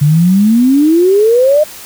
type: exponential sweep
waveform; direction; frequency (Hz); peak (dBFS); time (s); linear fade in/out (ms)
sine; up; 141.4 to 622.3; -5; 0.01-1.64; 10
effects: white hiss -31 dBFS RMS until 1.85 s